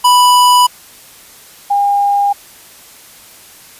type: tone pair in turn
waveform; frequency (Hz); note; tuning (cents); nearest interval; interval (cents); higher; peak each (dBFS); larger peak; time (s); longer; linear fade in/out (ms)
square / sine; 987.8 / 807.6; B5 / G#5; 0 / -49; minor third; 349; first; -6 / -9; first; 0.04-0.67 / 1.7-2.33; neither; 10
effects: white hiss -39 dBFS RMS until 3.79 s + resampled to 32000 Hz